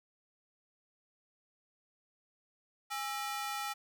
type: ring-modulated tone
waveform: sawtooth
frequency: 1074 Hz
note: C6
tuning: 45 cents sharp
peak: -29 dBFS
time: 2.9-3.74 s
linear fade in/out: 20 ms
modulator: 252 Hz
effects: none